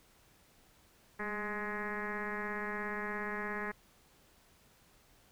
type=tone with frequency modulation; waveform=sine; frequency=1046.5 Hz; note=C6; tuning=in tune; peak=-35 dBFS; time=1.19-3.72 s; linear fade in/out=10 ms; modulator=211 Hz; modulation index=4.6; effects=pink hiss -65 dBFS RMS until 5.31 s